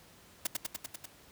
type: noise with echo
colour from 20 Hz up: white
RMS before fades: -31 dBFS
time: 0.45-0.47 s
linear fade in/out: 5 ms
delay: 98 ms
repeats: 6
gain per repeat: -2 dB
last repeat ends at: 1.058 s
effects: pink hiss -58 dBFS RMS until 1.31 s + high-pass 60 Hz 12 dB/octave